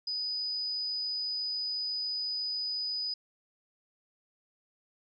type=tone; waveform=sine; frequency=4977 Hz; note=D#8; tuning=in tune; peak=-31 dBFS; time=0.07-3.14 s; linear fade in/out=5 ms; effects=none